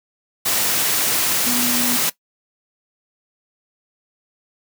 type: tone in noise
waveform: sine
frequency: 244.2 Hz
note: B3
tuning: 19 cents flat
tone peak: -23 dBFS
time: 1.46-1.97 s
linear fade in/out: 10 ms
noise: white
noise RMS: -19 dBFS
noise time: 0.45-2.1 s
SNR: -7 dB
effects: noise-tail reverb RT60 0.1 s tail -18 dB re dry + high-pass 100 Hz 12 dB/octave